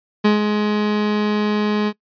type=tone with ADSR envelope; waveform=30% pulse; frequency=210 Hz; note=G#3; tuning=19 cents sharp; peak=-8 dBFS; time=0.24-1.93 s; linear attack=12 ms; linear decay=140 ms; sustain=-6 dB; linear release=54 ms; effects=noise-tail reverb RT60 0.1 s tail -22 dB re dry + resampled to 11025 Hz